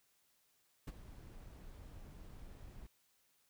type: noise with ADSR envelope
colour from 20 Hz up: brown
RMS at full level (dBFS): -38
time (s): 0.87-2.87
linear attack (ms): 9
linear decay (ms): 31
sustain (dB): -15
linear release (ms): 6
effects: white hiss -75 dBFS RMS until 3.49 s